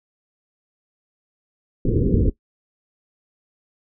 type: low-pass noise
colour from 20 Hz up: pink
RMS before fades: -18 dBFS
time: 1.85-2.3 s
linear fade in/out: 5 ms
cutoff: 490 Hz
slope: 96 dB/octave
effects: noise-tail reverb RT60 0.1 s tail -18 dB re dry